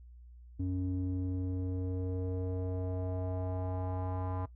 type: tone with low-pass filter sweep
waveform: square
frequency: 92.1 Hz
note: F#2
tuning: 7 cents flat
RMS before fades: -35 dBFS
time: 0.59-4.46 s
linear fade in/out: 10 ms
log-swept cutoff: 260 to 980 Hz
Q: 2.9
effects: noise-tail reverb RT60 0.1 s tail -18 dB re dry + added 60 Hz sine -50 dBFS peak until 4.55 s